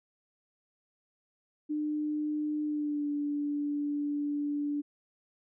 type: tone with pitch glide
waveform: sine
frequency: 301 to 291.1 Hz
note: D4 to D4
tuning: +43 to -15 cents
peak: -29 dBFS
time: 1.69-4.82 s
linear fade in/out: 20 ms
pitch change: -58 cents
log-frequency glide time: 2.64-3.08 s
effects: none